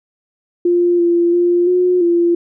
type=tone with pitch steps; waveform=sine; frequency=349.6 / 343.8 / 349.8 / 361.2 / 343.6 Hz; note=F4 / F4 / F4 / F#4 / F4; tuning=+2 / -27 / +3 / -42 / -28 cents; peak=-10 dBFS; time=0.65-2.35 s; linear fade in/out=5 ms; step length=340 ms; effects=none